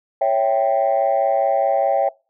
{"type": "chord", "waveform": "sine", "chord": "C# diminished", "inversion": "none", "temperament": "equal", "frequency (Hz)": [554.4, 659.3, 784], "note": ["C#5", "E5", "G5"], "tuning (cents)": [0, 0, 0], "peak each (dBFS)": -18, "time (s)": [0.21, 2.09], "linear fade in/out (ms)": 5, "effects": ["noise-tail reverb RT60 0.3 s tail -23 dB re dry", "tanh soft clip ceiling -9 dBFS"]}